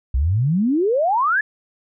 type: exponential sweep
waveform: sine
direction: up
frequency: 59.3 to 1760 Hz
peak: -15 dBFS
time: 0.14-1.41 s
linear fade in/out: 5 ms
effects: none